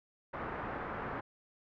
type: low-pass noise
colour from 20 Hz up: white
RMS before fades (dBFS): -40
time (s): 0.33-1.21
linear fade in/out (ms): 10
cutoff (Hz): 1500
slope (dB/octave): 24
effects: none